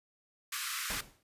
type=high-pass noise; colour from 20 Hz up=pink; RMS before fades=-37 dBFS; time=0.52-1.01 s; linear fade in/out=5 ms; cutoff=1100 Hz; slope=96 dB/octave
type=noise with exponential decay; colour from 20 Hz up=pink; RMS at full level=-36 dBFS; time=0.9-1.23 s; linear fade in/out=2 ms; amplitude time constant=71 ms
effects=resampled to 32000 Hz